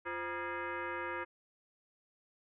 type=tone with frequency modulation; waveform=sine; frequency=349.2 Hz; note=F4; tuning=in tune; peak=-36 dBFS; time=0.05-1.25 s; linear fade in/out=20 ms; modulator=434 Hz; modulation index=4; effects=none